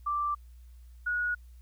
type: tone pair in turn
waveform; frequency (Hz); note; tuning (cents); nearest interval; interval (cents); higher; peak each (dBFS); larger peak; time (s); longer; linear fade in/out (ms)
sine; 1174.7 / 1455; D6 / F#6; 0 / -29; major third; 371; second; -27; neither; 0.06-0.35 / 1.06-1.35; neither; 10
effects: added 60 Hz sine -48 dBFS peak until 1.61 s + white hiss -70 dBFS RMS until 1.61 s